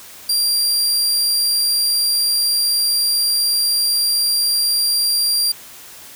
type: tone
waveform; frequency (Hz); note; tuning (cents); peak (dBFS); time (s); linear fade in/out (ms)
sawtooth; 4752; D8; +20; -12; 0.29-5.52; 5
effects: white hiss -39 dBFS RMS until 6.15 s